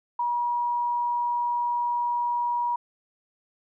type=tone; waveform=sine; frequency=960 Hz; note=B5; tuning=49 cents flat; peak=-23 dBFS; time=0.19-2.76 s; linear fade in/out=5 ms; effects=none